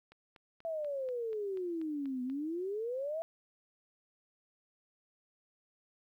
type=click train; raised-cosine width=0.3 ms; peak=-40 dBFS; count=10; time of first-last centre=0.12-2.299 s; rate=4.13 Hz
type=exponential two-way sweep; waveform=sine; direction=down then up; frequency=670 to 246.9 to 670 Hz; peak=-34 dBFS; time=0.65-3.22 s; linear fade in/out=0 ms; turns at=2.23 s
effects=12-bit

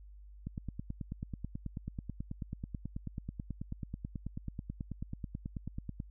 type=click train; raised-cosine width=5 ms; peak=-26 dBFS; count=52; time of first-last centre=0.47-6.001 s; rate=9.22 Hz; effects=added 50 Hz sine -50 dBFS peak until 6.1 s

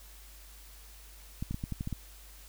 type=clicks; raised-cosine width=5 ms; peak=-22 dBFS; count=8; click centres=1.425 / 1.51 / 1.544 / 1.639 / 1.723 / 1.809 / 1.874 / 1.927 s; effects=added 50 Hz sine -51 dBFS peak until 2.48 s + white hiss -55 dBFS RMS until 2.48 s

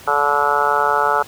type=harmonic tone; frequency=144.8 Hz; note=D3; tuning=24 cents flat; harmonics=3 / 4 / 5 / 6 / 7 / 8 / 9 / 10; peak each=-24 / -24 / -24 / -19 / -25 / -25 / -19 / -23 dBFS; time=0.07-1.23 s; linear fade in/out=10 ms; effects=pink hiss -40 dBFS RMS until 1.27 s + high-pass 60 Hz 12 dB/octave

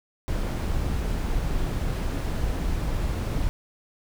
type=noise; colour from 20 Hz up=brown; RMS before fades=-26 dBFS; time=0.28-3.49 s; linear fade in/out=0 ms; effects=none

